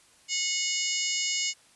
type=harmonic tone with a mistuned harmonic; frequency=728 Hz; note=F#5; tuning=28 cents flat; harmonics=3 / 4 / 5 / 6 / 7 / 8 / 9 / 10; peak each=-34 / -33 / -42 / -37 / -33 / -42 / -33 / -34 dBFS; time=0.28-1.54 s; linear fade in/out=50 ms; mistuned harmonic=8; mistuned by=-17 cents; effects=white hiss -59 dBFS RMS until 1.75 s + resampled to 24000 Hz